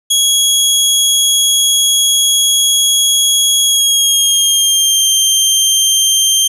20% pulse tone with pitch glide, 3323 to 3160 Hz, G#7 to G7, 0 to +13 cents, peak -3 dBFS, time 0.1-6.48 s, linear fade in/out 10 ms, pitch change -87 cents, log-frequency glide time 3.64-5.08 s, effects none

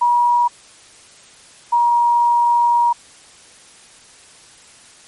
sine tone pair in turn, 961 / 950.5 Hz, B5 / A#5, -48 / +33 cents, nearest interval unison, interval 19 cents, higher first, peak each -11 dBFS, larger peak neither, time 0.01-0.48 / 1.72-2.93 s, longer second, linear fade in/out 10 ms, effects white hiss -45 dBFS RMS until 5.07 s + MP3 48 kbps

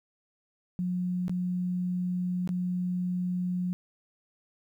sine tone with dropouts, 180 Hz, F#3, 47 cents flat, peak -27 dBFS, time 0.79-3.73 s, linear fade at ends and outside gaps 0 ms, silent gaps 1.281-1.295 / 2.475-2.491 s, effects 11-bit

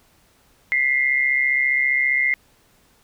sine tone pair together, 1982 / 2117 Hz, B6 / C7, +6 / +20 cents, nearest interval minor second, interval 114 cents, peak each -21 / -18 dBFS, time 0.72-2.34 s, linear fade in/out 0 ms, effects pink hiss -58 dBFS RMS until 3.03 s

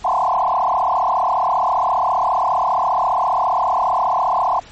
sine tone with frequency modulation, 880 Hz, A5, in tune, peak -14 dBFS, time 0.04-4.6 s, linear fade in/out 10 ms, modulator 34.8 Hz, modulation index 5.5, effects pink hiss -42 dBFS RMS until 4.71 s + MP3 32 kbps

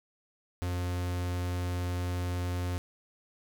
45% pulse tone, 89.1 Hz, F2, 35 cents sharp, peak -30 dBFS, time 0.62-2.78 s, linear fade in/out 0 ms, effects none

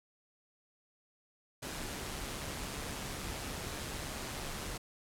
pink noise with amplitude modulation, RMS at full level -39 dBFS, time 1.62-4.78 s, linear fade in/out 10 ms, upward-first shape sine, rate 143 Hz, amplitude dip 35%, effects low-pass 12000 Hz 12 dB/octave

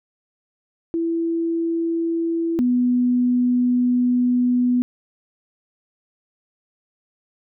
sine tone pair in turn, 332.6 / 247 Hz, E4 / B3, +16 / 0 cents, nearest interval perfect fourth, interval 516 cents, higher first, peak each -19 / -15 dBFS, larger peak second, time 0.94-2.59 / 2.59-4.82 s, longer second, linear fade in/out 0 ms, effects none

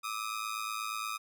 sawtooth ring-modulated tone, 1238 Hz, D#6, 9 cents flat, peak -28 dBFS, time 0.03-1.18 s, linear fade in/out 20 ms, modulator 54.2 Hz, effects none

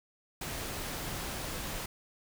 pink noise, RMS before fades -38 dBFS, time 0.41-1.86 s, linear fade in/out 5 ms, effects none

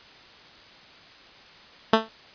10% pulse tone with exponential decay, 221.9 Hz, A3, 15 cents sharp, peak -4 dBFS, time 1.93-2.09 s, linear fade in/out 5 ms, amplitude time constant 34 ms, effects white hiss -49 dBFS RMS until 2.34 s + resampled to 11025 Hz

